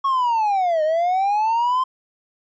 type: linear two-way sweep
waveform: triangle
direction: down then up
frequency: 1108.7 to 608 to 1046 Hz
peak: -14 dBFS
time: 0.04-1.84 s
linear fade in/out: 10 ms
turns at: 0.83 s
effects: tanh soft clip ceiling -10 dBFS + resampled to 16000 Hz